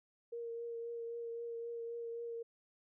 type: tone with vibrato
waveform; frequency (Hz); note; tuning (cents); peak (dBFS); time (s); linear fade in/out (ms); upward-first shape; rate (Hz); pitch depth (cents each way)
sine; 466.2; A#4; 0; -40; 0.32-2.43; 10; triangle; 3.8; 19
effects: none